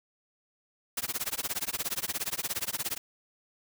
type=noise with tremolo; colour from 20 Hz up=white; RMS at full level=-30 dBFS; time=0.97-2.98 s; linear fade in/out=5 ms; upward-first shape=sine; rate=17 Hz; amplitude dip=100%; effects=none